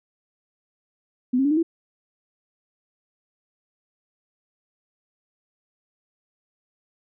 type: tone with pitch steps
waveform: sine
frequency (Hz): 250.9 / 268.9 / 288.2 / 308.9 / 331.1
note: B3 / C4 / D4 / D#4 / E4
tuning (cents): +28 / +47 / -33 / -12 / +8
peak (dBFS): -17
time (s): 1.33-1.63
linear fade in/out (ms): 10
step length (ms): 60
effects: none